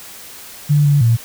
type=tone with pitch steps; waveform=sine; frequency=147 / 144 / 115.8 Hz; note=D3 / D3 / A#2; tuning=+2 / -34 / -11 cents; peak=-9 dBFS; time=0.69-1.17 s; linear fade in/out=20 ms; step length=160 ms; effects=white hiss -36 dBFS RMS until 1.24 s